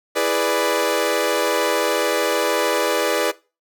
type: chord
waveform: sawtooth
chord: E dominant seventh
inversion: none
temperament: equal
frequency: 329.6 / 415.3 / 493.9 / 587.3 Hz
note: E4 / G#4 / B4 / D5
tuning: 0 / 0 / 0 / 0 cents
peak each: -23 / -20 / -18 / -18 dBFS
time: 0.15-3.32 s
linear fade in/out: 20 ms
effects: noise-tail reverb RT60 0.3 s tail -20 dB re dry